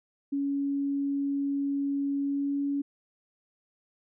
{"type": "tone with pitch glide", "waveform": "sine", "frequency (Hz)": [280, 282.1], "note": ["C#4", "C#4"], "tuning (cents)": [18, 30], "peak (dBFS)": -26, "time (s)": [0.32, 2.82], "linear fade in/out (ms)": 10, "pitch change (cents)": 12, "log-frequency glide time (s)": [2.21, 2.61], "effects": []}